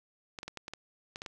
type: clicks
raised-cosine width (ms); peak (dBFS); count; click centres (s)
0.2; -23; 9; 0.388 / 0.431 / 0.48 / 0.573 / 0.681 / 0.736 / 1.159 / 1.219 / 1.262
effects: none